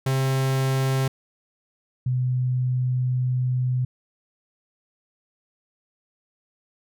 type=tone pair in turn; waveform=45% pulse / sine; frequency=133.2 / 126.49 Hz; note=C3 / B2; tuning=+31 / +42 cents; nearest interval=minor second; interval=89 cents; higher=first; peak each=-20 dBFS; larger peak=neither; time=0.06-1.08 / 2.06-3.85 s; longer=second; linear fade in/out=5 ms; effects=none